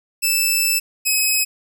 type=tone pair in turn; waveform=10% pulse; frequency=2637 / 2547 Hz; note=E7 / D#7; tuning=0 / +40 cents; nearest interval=minor second; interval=60 cents; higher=first; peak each=-7 dBFS; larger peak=neither; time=0.22-0.8 / 1.05-1.45 s; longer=first; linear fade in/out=20 ms; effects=none